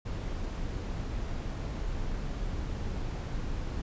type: noise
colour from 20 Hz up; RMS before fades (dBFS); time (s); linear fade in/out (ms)
brown; -34; 0.05-3.82; 10
effects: resampled to 16000 Hz